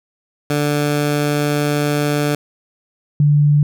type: tone pair in turn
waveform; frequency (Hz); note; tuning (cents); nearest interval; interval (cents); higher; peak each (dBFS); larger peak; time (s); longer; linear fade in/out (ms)
15% pulse / sine; 146.83 / 146.83; D3 / D3; 0 / 0; unison; 0; neither; -9; neither; 0.5-2.35 / 3.2-3.63; first; 2
effects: none